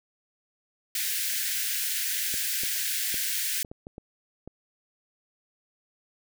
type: high-pass noise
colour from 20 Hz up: white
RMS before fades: -29 dBFS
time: 0.95-3.63 s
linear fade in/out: 2 ms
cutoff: 1500 Hz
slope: 96 dB/octave
type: clicks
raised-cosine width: 2 ms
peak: -27 dBFS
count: 8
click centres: 2.341 / 2.635 / 3.143 / 3.648 / 3.715 / 3.869 / 3.981 / 4.476 s
effects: none